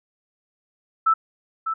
sine tone with echo, 1318 Hz, E6, 1 cent flat, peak -14 dBFS, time 1.06-1.14 s, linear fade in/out 10 ms, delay 600 ms, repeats 1, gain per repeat -8 dB, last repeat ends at 1.74 s, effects none

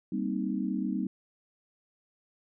sine chord, C minor seventh, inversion second, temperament equal, 196 / 233.1 / 261.6 / 311.1 Hz, G3 / Bb3 / C4 / Eb4, 0 / 0 / 0 / 0 cents, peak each -32 / -35 / -34 / -35 dBFS, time 0.12-1.07 s, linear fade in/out 5 ms, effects none

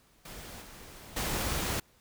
pink noise with level steps, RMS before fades -45 / -49 / -32 dBFS, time 0.25-1.8 s, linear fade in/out 5 ms, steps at 0.61 / 1.16 s, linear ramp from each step 10 ms, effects pink hiss -64 dBFS RMS until 2 s

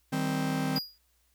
45% pulse chord, C minor, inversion first, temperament just, 156.98 / 196.22 / 261.6 Hz, Eb3 / G3 / C4, +16 / +2 / 0 cents, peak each -32 / -35 / -31 dBFS, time 0.12-0.79 s, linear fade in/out 10 ms
square tone with exponential decay, 4871 Hz, D#8, 38 cents flat, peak -26 dBFS, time 0.76-0.98 s, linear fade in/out 2 ms, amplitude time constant 47 ms
effects added 60 Hz sine -70 dBFS peak until 1.34 s + white hiss -71 dBFS RMS until 1.34 s

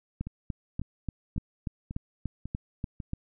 two click trains, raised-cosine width 5 ms, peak -19 / -24 dBFS, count 11 / 6, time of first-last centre 0.21-3.134 / 0.27-3.002 s, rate 3.42 / 1.83 Hz, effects none

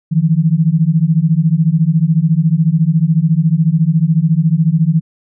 sine beating tone pair, 154.5 / 168.5 Hz, D#3 / E3, -12 / +38 cents, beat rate 14 Hz, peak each -12 dBFS, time 0.11-5.01 s, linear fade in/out 20 ms, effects none

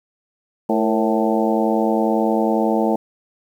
harmonic tone with a mistuned harmonic, 110 Hz, A2, in tune, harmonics 2 / 3 / 4 / 5 / 6 / 7 / 8, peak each -20 / -22 / -23 / -24 / -25 / -25 / -26 dBFS, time 0.69-2.96 s, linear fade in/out 5 ms, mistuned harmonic 4, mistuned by +69 cents, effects 8-bit

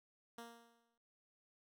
10% pulse tone with exponential decay, 233.1 Hz, A#3, in tune, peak -39 dBFS, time 0.38-0.98 s, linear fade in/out 2 ms, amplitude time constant 130 ms, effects none

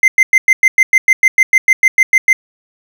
triangle tone bursts, 2076 Hz, C7, 14 cents flat, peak -3 dBFS, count 16, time 0.03-2.33 s, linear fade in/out 2 ms, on 50 ms, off 100 ms, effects none

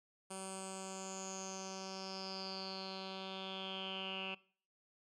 10% pulse tone with low-pass filter sweep, 190.7 Hz, G3, 47 cents flat, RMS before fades -45 dBFS, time 0.3-4.35 s, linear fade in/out 10 ms, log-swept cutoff 9100 to 2700 Hz, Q 9.4, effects noise-tail reverb RT60 0.5 s tail -22 dB re dry

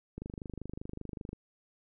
click train, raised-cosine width 3 ms, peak -27 dBFS, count 30, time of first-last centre 0.18-1.331 s, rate 25.2 Hz, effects none

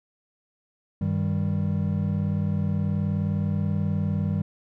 triangle tone cluster, 97.2 / 156 / 196.3 Hz, G2 / D#3 / G3, -14 / +5 / +3 cents, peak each -25 dBFS, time 1.01-4.42 s, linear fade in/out 5 ms, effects none

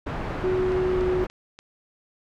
pink low-pass noise, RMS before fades -30 dBFS, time 0.06-1.27 s, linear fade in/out 10 ms, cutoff 1600 Hz, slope 12 dB/octave
sine tone with pitch glide, 370 to 367 Hz, F#4 to F#4, 0 to -14 cents, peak -21 dBFS, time 0.44-1.24 s, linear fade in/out 0 ms, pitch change -14 cents, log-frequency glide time 0.82-1.02 s
click train, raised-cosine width 0.2 ms, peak -26 dBFS, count 4, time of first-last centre 0.72-1.59 s, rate 3.45 Hz
effects none

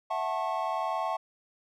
triangle chord, F# minor seventh, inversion third, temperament equal with one note detuned, 659.3 / 740 / 880 / 1089.7 Hz, E5 / F#5 / A5 / C#6, 0 / 0 / 0 / -30 cents, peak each -32 dBFS, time 0.1-1.17 s, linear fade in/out 10 ms, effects none

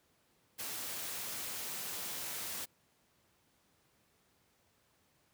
white noise, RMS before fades -41 dBFS, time 0.58-2.66 s, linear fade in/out 20 ms, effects pink hiss -72 dBFS RMS until 5.33 s + high-pass 80 Hz 12 dB/octave

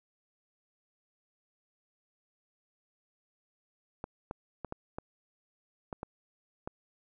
clicks, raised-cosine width 1 ms, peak -23 dBFS, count 8, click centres 4.041 / 4.311 / 4.647 / 4.724 / 4.985 / 5.928 / 6.031 / 6.675 s, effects none

